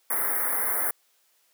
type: band-stop noise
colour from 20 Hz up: white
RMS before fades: -26 dBFS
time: 0.1-0.91 s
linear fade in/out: 5 ms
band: 2100 to 9600 Hz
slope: 96 dB/octave
effects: white hiss -66 dBFS RMS until 1.53 s + high-pass 400 Hz 12 dB/octave